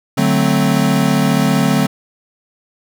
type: chord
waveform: square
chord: D dominant seventh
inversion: none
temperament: equal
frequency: 146.83 / 185 / 220 / 261.6 Hz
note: D3 / F#3 / A3 / C4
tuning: 0 / 0 / 0 / 0 cents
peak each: -18 dBFS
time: 0.17-1.87 s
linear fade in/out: 10 ms
effects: none